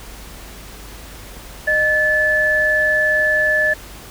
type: tone pair together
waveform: sine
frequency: 613.8 / 1736 Hz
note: D#5 / A6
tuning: -24 / -24 cents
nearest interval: octave + tritone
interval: 1800 cents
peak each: -20 / -14 dBFS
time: 1.67-3.74 s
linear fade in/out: 10 ms
effects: added 50 Hz sine -38 dBFS peak until 4.1 s + pink hiss -38 dBFS RMS until 4.1 s